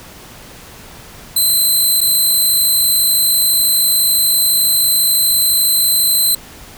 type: tone with dropouts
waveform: 5% pulse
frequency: 4063 Hz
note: B7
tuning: 48 cents sharp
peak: -4 dBFS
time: 1.36-6.35 s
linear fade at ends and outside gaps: 5 ms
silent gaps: 2.007-2.012 s
effects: pink hiss -37 dBFS RMS until 6.77 s